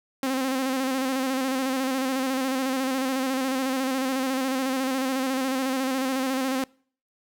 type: tone with vibrato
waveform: sawtooth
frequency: 263.3 Hz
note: C4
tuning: 11 cents sharp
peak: -20 dBFS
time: 0.23-6.64 s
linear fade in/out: 2 ms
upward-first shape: square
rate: 14 Hz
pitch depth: 38 cents each way
effects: noise-tail reverb RT60 0.5 s tail -26 dB re dry